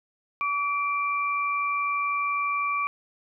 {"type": "tone pair together", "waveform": "sine", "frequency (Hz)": [1148, 2354], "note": ["D6", "D7"], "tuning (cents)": [-40, 3], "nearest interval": "octave", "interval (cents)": 1243, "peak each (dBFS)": [-25, -29], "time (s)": [0.41, 2.87], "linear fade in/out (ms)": 0, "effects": []}